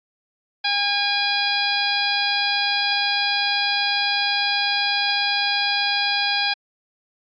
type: harmonic tone with a mistuned harmonic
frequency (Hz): 812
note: G#5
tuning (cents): -39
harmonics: 1 / 2 / 3 / 4 / 5 / 6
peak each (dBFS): -26 / -26 / -26 / -26 / -26 / -26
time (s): 0.64-6.54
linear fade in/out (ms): 10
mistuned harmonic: 4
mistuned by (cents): +45
effects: AAC 48 kbps